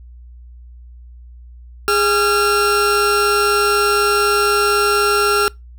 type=tone pair together; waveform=40% pulse; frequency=411.4 / 1372 Hz; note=G#4 / F6; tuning=-16 / -31 cents; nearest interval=octave + major sixth; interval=2085 cents; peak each=-16 / -14 dBFS; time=1.88-5.48 s; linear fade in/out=0 ms; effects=noise-tail reverb RT60 0.2 s tail -25 dB re dry + added 60 Hz sine -36 dBFS peak until 5.78 s